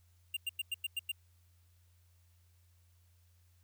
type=tone bursts; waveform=square; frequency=2794 Hz; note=F7; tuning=in tune; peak=-34 dBFS; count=7; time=0.34-1.118 s; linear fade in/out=5 ms; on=28 ms; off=97 ms; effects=added 87 Hz sine -64 dBFS peak until 3.63 s + white hiss -75 dBFS RMS until 3.63 s